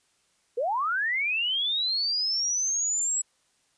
sine linear sweep, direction up, 441.7 to 7790 Hz, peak -24 dBFS, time 0.57-3.22 s, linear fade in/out 10 ms, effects white hiss -68 dBFS RMS until 3.77 s + resampled to 22050 Hz

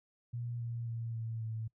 sine tone with pitch steps, 119.4 / 117.35 / 115.33 / 113.35 / 111.4 Hz, A#2 / A#2 / A#2 / A#2 / A2, +42 / +12 / -18 / -48 / +22 cents, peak -36 dBFS, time 0.33-1.68 s, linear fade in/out 10 ms, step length 270 ms, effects noise-tail reverb RT60 0.1 s tail -24 dB re dry

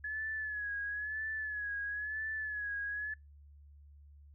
sine tone with vibrato, 1700 Hz, G#6, 40 cents sharp, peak -35 dBFS, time 0.04-3.14 s, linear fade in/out 5 ms, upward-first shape sine, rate 1 Hz, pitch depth 58 cents each way, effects noise-tail reverb RT60 0.2 s tail -23 dB re dry + added 72 Hz sine -54 dBFS peak until 4.34 s

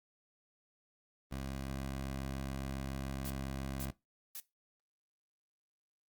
15% pulse tone, 67.2 Hz, C2, 47 cents sharp, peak -32 dBFS, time 1.31-3.91 s, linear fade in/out 10 ms
blue noise bursts, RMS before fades -44 dBFS, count 3, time 3.25-4.4 s, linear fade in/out 0 ms, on 50 ms, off 500 ms
effects noise-tail reverb RT60 0.2 s tail -19 dB re dry + Opus 32 kbps

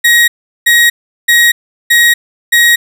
35% pulse tone bursts, 1892 Hz, A#6, 25 cents sharp, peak -3 dBFS, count 5, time 0.04-2.76 s, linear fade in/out 10 ms, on 240 ms, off 380 ms, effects none

